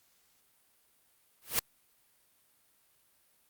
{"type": "noise with exponential growth", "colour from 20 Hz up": "white", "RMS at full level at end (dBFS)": -24, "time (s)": [1.42, 1.59], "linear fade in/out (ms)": 0, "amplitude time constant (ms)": 36, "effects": ["white hiss -69 dBFS RMS until 3.49 s", "Opus 48 kbps"]}